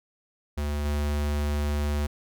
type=tone with level steps; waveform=square; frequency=73.42 Hz; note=D2; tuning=in tune; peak=-27 / -25 dBFS; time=0.57-2.07 s; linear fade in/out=10 ms; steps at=0.85 s; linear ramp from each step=5 ms; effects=none